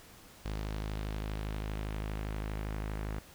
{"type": "tone with low-pass filter sweep", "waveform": "sawtooth", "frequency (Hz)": 52.5, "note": "G#1", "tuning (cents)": 19, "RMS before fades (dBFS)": -37, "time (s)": [0.45, 3.19], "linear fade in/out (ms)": 5, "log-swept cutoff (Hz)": [4900, 2000], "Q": 1.2, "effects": ["pink hiss -55 dBFS RMS until 3.34 s"]}